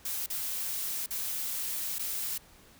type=noise with dropouts; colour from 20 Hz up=blue; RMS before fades=-34 dBFS; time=0.05-2.38 s; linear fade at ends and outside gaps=5 ms; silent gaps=0.263-0.3 / 1.062-1.106 / 1.985-1.993 s; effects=pink hiss -57 dBFS RMS until 2.79 s